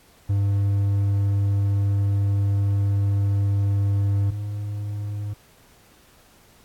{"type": "tone pair in turn", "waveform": "triangle", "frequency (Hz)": [100, 103.17], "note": ["G2", "G#2"], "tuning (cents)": [35, -11], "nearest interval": "minor second", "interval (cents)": 54, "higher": "second", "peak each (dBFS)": [-16, -24], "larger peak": "first", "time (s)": [[0.29, 4.31], [4.31, 5.34]], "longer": "first", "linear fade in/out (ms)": 10, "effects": ["pink hiss -55 dBFS RMS until 6.64 s", "AAC 64 kbps"]}